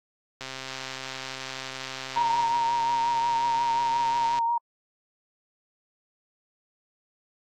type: click train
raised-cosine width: 0.2 ms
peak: -18 dBFS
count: 526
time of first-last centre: 0.41-4.387 s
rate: 132 Hz
type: tone with vibrato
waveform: sine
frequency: 934 Hz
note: A#5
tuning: 3 cents sharp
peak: -22 dBFS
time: 2.16-4.58 s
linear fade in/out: 5 ms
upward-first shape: triangle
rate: 5.6 Hz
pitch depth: 30 cents each way
effects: AAC 48 kbps